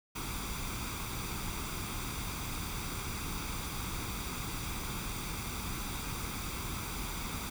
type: noise with comb filter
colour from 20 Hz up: pink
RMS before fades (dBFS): -38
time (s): 0.15-7.5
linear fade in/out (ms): 10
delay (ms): 0.84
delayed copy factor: +0.6
effects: none